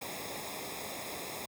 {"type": "noise with comb filter", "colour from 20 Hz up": "pink", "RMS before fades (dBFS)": -41, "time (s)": [0.01, 1.46], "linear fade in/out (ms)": 10, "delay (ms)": 0.67, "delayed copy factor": -0.75, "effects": ["high-pass 80 Hz 12 dB/octave"]}